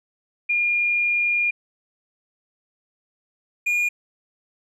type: tone pair in turn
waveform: sine / triangle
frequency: 2417 / 2430 Hz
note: D7 / D#7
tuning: +49 / -42 cents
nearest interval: unison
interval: 9 cents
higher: second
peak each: -18 / -17 dBFS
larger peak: second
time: 0.49-1.51 / 3.66-3.89 s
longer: first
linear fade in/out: 10 ms
effects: none